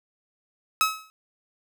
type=tone with exponential decay; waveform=sawtooth; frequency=1285 Hz; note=E6; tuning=45 cents flat; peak=-12 dBFS; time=0.81-1.1 s; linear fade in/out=0 ms; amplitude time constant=62 ms; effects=none